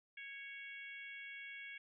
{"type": "harmonic tone with a mistuned harmonic", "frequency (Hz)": 551, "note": "C#5", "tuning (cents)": -11, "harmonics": [3, 4, 5, 6], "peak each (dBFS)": [-53, -49, -57, -59], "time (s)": [0.17, 1.78], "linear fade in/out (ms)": 5, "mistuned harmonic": 4, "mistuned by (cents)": 16, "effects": []}